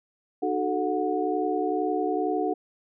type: tone cluster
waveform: sine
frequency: 303.3 / 374.1 / 436.3 / 730 Hz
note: D#4 / F#4 / A4 / F#5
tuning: -44 / +19 / -15 / -24 cents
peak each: -29 dBFS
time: 0.42-2.54 s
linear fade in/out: 10 ms
effects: none